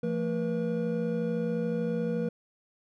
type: tone cluster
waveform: triangle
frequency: 171.1 / 224.9 / 481.7 Hz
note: F3 / A3 / B4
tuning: -35 / +38 / -43 cents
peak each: -30 / -30 / -29 dBFS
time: 0.03-2.29 s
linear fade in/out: 5 ms
effects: none